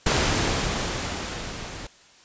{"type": "noise with level ramp", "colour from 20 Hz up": "pink", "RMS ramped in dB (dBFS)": [-20, -37], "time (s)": [0.06, 1.87], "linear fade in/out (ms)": 5, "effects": ["white hiss -53 dBFS RMS until 2.24 s", "resampled to 16000 Hz"]}